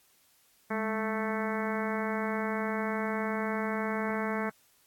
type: harmonic tone with a mistuned harmonic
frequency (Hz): 220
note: A3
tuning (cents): 0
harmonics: 1 / 2 / 3 / 4 / 5 / 6 / 7 / 8 / 9 / 10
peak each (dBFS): -33 / -36 / -38 / -39 / -40 / -41 / -41 / -42 / -43 / -43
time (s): 0.7-4.5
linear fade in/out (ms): 10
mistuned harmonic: 1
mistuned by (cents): -77
effects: white hiss -65 dBFS RMS until 4.86 s + AAC 64 kbps